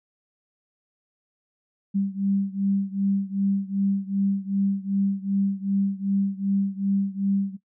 sine beating tone pair, 196 / 198.6 Hz, G3 / G3, 0 / +23 cents, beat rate 2.6 Hz, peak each -24 / -26 dBFS, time 1.94-7.57 s, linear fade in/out 20 ms, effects noise-tail reverb RT60 0.1 s tail -17 dB re dry

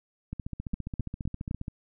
two click trains, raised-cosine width 5 ms, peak -22 / -18 dBFS, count 21 / 4, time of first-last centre 0.33-1.681 / 0.74-1.511 s, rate 14.8 / 3.89 Hz, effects none

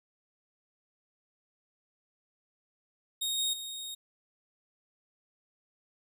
sawtooth tone with level steps, 3729 Hz, A#7, in tune, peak -27 / -25 / -35 dBFS, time 3.21-3.95 s, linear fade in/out 10 ms, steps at 3.38 / 3.53 s, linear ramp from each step 5 ms, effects none

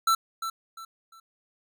square tone with echo, 1335 Hz, E6, 22 cents sharp, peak -20 dBFS, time 0.07-0.15 s, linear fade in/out 5 ms, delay 350 ms, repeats 3, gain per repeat -10 dB, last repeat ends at 1.2 s, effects none

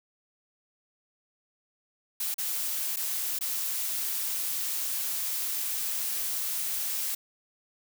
blue noise with dropouts, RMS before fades -31 dBFS, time 2.2-7.15 s, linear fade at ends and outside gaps 5 ms, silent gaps 2.343-2.382 / 2.961-2.968 / 3.389-3.409 s, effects none

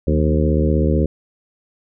harmonic tone with a mistuned harmonic, 76 Hz, D#2, 40 cents flat, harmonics 1 / 2 / 3 / 4 / 5 / 6 / 7, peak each -17 / -20 / -22 / -23 / -24 / -25 / -25 dBFS, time 0.07-1.06 s, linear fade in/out 5 ms, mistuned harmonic 2, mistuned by +68 cents, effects none

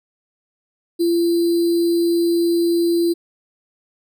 sine tone with sample-and-hold, 340.4 Hz, F4, 44 cents flat, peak -14 dBFS, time 0.99-3.14 s, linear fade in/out 20 ms, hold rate 4410 Hz, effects none

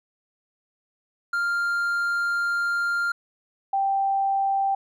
triangle / sine tone pair in turn, 1396.9 / 784 Hz, F6 / G5, 0 / 0 cents, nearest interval minor seventh, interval 1000 cents, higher first, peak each -20 dBFS, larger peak neither, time 1.33-3.12 / 3.73-4.75 s, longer first, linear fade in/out 5 ms, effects none

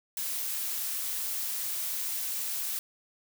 blue noise, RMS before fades -33 dBFS, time 0.17-2.79 s, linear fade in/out 2 ms, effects none

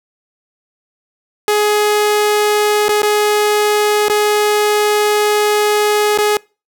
sawtooth tone with dropouts, 419.1 Hz, G#4, 16 cents sharp, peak -7 dBFS, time 1.48-6.37 s, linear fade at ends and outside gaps 1 ms, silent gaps 2.883-2.891 / 3.019-3.031 / 4.084-4.098 / 6.176-6.186 s, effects noise-tail reverb RT60 0.3 s tail -24 dB re dry

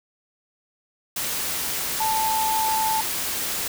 sine tone in noise, 880 Hz, A5, in tune, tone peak -21 dBFS, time 2-3.01 s, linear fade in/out 5 ms, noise white, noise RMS -27 dBFS, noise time 1.16-3.68 s, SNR +3 dB, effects none

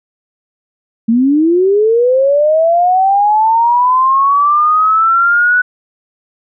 sine linear sweep, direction up, 220 to 1488 Hz, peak -7 dBFS, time 1.08-5.62 s, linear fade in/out 10 ms, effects none

